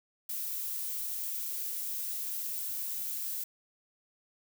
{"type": "noise", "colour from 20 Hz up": "violet", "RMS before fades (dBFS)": -36, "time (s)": [0.29, 3.44], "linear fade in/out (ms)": 5, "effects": []}